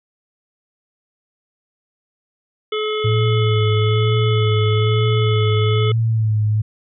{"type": "harmonic tone", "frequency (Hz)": 428.6, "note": "A4", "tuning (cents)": -45, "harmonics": [1, 3, 5, 7, 8], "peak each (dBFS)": [-20, -27, -30, -30, -30], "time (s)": [2.72, 5.92], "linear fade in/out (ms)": 5}
{"type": "tone with vibrato", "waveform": "sine", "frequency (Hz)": 110, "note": "A2", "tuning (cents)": 0, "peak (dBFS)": -14, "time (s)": [3.04, 6.62], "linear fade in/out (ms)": 10, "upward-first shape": "sine", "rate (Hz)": 1.1, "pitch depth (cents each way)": 57}
{"effects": []}